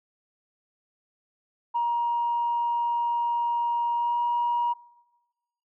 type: tone with pitch glide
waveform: sine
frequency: 946 to 954.2 Hz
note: A#5 to A#5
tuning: +25 to +40 cents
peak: -21 dBFS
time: 1.74-4.74 s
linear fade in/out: 20 ms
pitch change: +15 cents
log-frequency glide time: 3.94-4.19 s
effects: noise-tail reverb RT60 1.0 s tail -21 dB re dry + tanh soft clip ceiling -18 dBFS